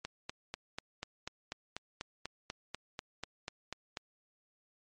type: click train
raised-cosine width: 0.2 ms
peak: -21 dBFS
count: 17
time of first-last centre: 0.05-3.972 s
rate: 4.08 Hz
effects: MP3 48 kbps